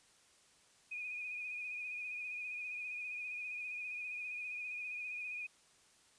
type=tone with vibrato; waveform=sine; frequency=2469 Hz; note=D#7; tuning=14 cents flat; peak=-40 dBFS; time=0.91-5.47 s; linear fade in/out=10 ms; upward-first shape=sine; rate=15 Hz; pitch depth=38 cents each way; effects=white hiss -67 dBFS RMS until 6.18 s + resampled to 22050 Hz